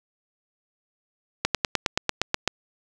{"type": "slowing click train", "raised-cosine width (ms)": 0.2, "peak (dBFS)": -3, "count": 10, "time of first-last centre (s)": [1.45, 2.477], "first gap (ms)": 97, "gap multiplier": 1.04, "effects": []}